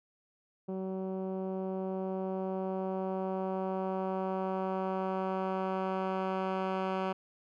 10% pulse tone with low-pass filter sweep, 189.1 Hz, F#3, 38 cents sharp, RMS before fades -34 dBFS, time 0.68-7.13 s, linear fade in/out 10 ms, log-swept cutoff 390 to 2100 Hz, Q 0.83, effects none

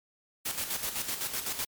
white noise with tremolo, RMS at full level -32 dBFS, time 0.45-1.65 s, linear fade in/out 10 ms, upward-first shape square, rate 7.9 Hz, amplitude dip 55%, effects MP3 96 kbps

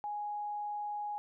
sine tone, 830.6 Hz, G#5, in tune, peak -35 dBFS, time 0.04-1.18 s, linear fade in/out 0 ms, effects none

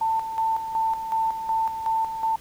sine tone with tremolo, 893 Hz, A5, 25 cents sharp, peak -20 dBFS, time 0.01-2.36 s, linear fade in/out 5 ms, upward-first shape square, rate 2.7 Hz, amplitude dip 60%, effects pink hiss -49 dBFS RMS until 2.4 s

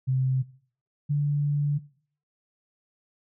sine tone pair in turn, 130.81 / 145.24 Hz, C3 / D3, 0 / -19 cents, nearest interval major second, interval 181 cents, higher second, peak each -21 dBFS, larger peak neither, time 0.07-0.43 / 1.09-1.79 s, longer second, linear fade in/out 20 ms, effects noise-tail reverb RT60 0.5 s tail -19 dB re dry

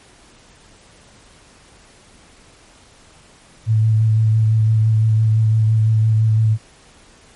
sine tone with vibrato, 110 Hz, A2, in tune, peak -11 dBFS, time 3.66-6.58 s, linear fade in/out 50 ms, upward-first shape sine, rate 5.9 Hz, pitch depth 19 cents each way, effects pink hiss -48 dBFS RMS until 7.35 s + MP3 48 kbps

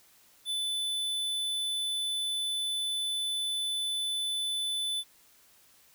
square tone, 3500 Hz, A7, 10 cents flat, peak -30 dBFS, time 0.45-5.04 s, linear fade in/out 50 ms, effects white hiss -61 dBFS RMS until 5.94 s

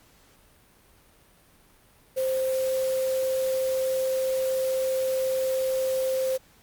sine tone in noise, 523.3 Hz, C5, in tune, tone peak -23 dBFS, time 2.16-6.38 s, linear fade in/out 20 ms, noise white, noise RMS -39 dBFS, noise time 2.16-6.38 s, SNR +13 dB, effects pink hiss -58 dBFS RMS until 6.62 s + Opus 48 kbps

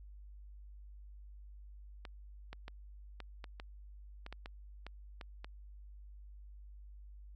clicks, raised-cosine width 0.3 ms, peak -30 dBFS, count 12, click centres 2.052 / 2.53 / 2.681 / 3.203 / 3.442 / 3.599 / 4.264 / 4.326 / 4.459 / 4.866 / 5.212 / 5.445 s, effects added 50 Hz sine -50 dBFS peak until 7.35 s

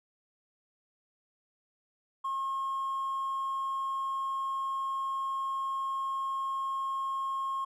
triangle tone with hard clipping, 1078 Hz, C#6, 49 cents flat, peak -30 dBFS, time 2.24-7.65 s, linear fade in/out 10 ms, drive 2 dB, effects none

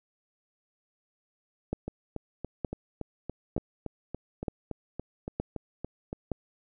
two click trains, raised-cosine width 2 ms, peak -21 / -16 dBFS, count 16 / 6, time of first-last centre 1.88-6.129 / 1.73-6.317 s, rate 3.53 / 1.09 Hz, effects none

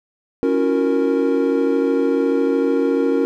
triangle chord, F# dominant seventh, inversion second, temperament equal with one note detuned, 277.2 / 329.6 / 363.4 / 466.2 Hz, C#4 / E4 / F#4 / A#4, 0 / 0 / -31 / 0 cents, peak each -17 / -23 / -20 / -17 dBFS, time 0.43-3.25 s, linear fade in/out 0 ms, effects none

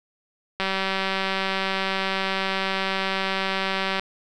click train, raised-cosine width 0.3 ms, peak -9 dBFS, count 653, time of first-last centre 0.6-3.996 s, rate 192 Hz, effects none

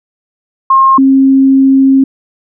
sine tone pair in turn, 1069 / 268.6 Hz, C6 / C4, +37 / +46 cents, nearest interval 2 octaves, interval 2391 cents, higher first, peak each -3 dBFS, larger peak neither, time 0.7-0.98 / 0.98-2.04 s, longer second, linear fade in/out 5 ms, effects none

